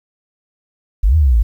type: exponential two-way sweep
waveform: sine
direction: up then down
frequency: 40.98 to 82.41 to 50.6 Hz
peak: -8 dBFS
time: 1.03-1.43 s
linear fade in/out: 10 ms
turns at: 1.16 s
effects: 8-bit